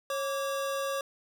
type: tone pair together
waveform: square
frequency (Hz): 547.5 / 1159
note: C#5 / D6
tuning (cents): -22 / -23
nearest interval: octave + minor second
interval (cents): 1299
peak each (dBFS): -32 / -36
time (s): 0.1-1.01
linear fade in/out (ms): 2
effects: none